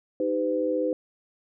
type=chord; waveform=sine; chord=Eb augmented; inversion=none; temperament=equal with one note detuned; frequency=311.1 / 392 / 506 Hz; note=Eb4 / G4 / B4; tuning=0 / 0 / +42 cents; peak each=-28 / -31 / -25 dBFS; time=0.2-0.93 s; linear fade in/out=2 ms; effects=none